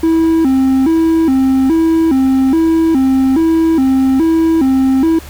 triangle tone with vibrato, 293.7 Hz, D4, in tune, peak -6 dBFS, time 0.03-5.19 s, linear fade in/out 5 ms, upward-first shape square, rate 1.2 Hz, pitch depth 180 cents each way, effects added 72 Hz sine -31 dBFS peak until 5.29 s + pink hiss -35 dBFS RMS until 5.29 s

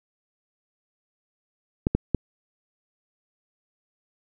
clicks, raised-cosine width 3 ms, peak -7 dBFS, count 3, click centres 1.869 / 1.95 / 2.147 s, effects none

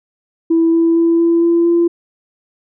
sine tone with pitch steps, 329.6 / 331.9 / 334.2 / 336.5 / 338.9 / 341.2 Hz, E4 / E4 / E4 / E4 / E4 / F4, 0 / +12 / +24 / +36 / +48 / -40 cents, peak -8 dBFS, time 0.5-1.88 s, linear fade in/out 10 ms, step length 230 ms, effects tanh soft clip ceiling -5 dBFS

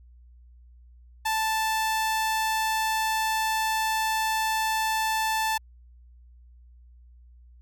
sawtooth tone, 880 Hz, A5, in tune, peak -20 dBFS, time 1.25-5.58 s, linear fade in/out 10 ms, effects added 60 Hz sine -49 dBFS peak until 7.61 s

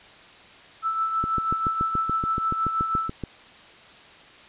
sine tone with tremolo, 1318.5 Hz, E6, in tune, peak -20 dBFS, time 0.82-3.1 s, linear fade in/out 50 ms, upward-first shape triangle, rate 6.2 Hz, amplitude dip 55%
click train, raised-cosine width 3 ms, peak -16 dBFS, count 15, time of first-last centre 1.24-3.237 s, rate 7.01 Hz
effects white hiss -48 dBFS RMS until 4.48 s + resampled to 8000 Hz

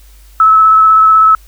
sine tone with vibrato, 1300 Hz, E6, 24 cents flat, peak -3 dBFS, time 0.4-1.35 s, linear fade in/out 2 ms, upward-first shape square, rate 16 Hz, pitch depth 11 cents each way, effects added 50 Hz sine -37 dBFS peak until 1.47 s + white hiss -47 dBFS RMS until 1.47 s

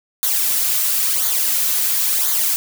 blue noise with flanger, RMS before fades -18 dBFS, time 0.23-2.56 s, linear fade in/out 0 ms, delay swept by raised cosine 0.37 to 3.77 ms, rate 0.97 Hz, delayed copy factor -0.7, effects none

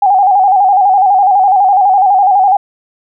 sine tone with vibrato, 779 Hz, G5, 11 cents flat, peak -5 dBFS, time 0.02-2.57 s, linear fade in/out 5 ms, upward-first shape square, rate 12 Hz, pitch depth 71 cents each way, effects none

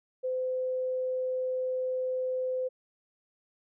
sine tone, 512 Hz, C5, 38 cents flat, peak -28 dBFS, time 0.23-2.69 s, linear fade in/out 20 ms, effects none

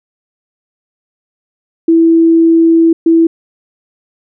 sine tone bursts at uneven times, 329.6 Hz, E4, in tune, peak -4 dBFS, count 2, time 1.88-2.93 / 3.06-3.27 s, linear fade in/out 5 ms, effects none

